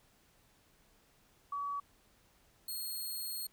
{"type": "tone pair in turn", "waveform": ["sine", "5% pulse"], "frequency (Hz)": [1137, 4280], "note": ["C#6", "C8"], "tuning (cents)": [44, 38], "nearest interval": "octave + major seventh", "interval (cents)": 2294, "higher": "second", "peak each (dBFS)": [-35, -31], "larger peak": "second", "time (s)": [[1.52, 1.8], [2.68, 3.47]], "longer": "second", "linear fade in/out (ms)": 5, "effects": ["pink hiss -68 dBFS RMS until 3.52 s"]}